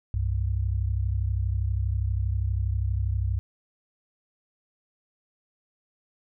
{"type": "tone pair together", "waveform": "sine", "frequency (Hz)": [65.41, 97.85], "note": ["C2", "G2"], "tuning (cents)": [0, -3], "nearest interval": "perfect fifth", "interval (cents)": 697, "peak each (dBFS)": -26, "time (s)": [0.14, 3.39], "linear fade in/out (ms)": 0, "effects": []}